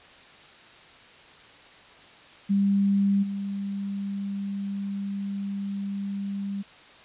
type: tone with level steps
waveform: sine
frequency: 198.7 Hz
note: G3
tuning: 24 cents sharp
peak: -19 / -28 dBFS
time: 2.49-6.63 s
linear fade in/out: 20 ms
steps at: 3.22 s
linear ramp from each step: 20 ms
effects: white hiss -50 dBFS RMS until 7.04 s + resampled to 8000 Hz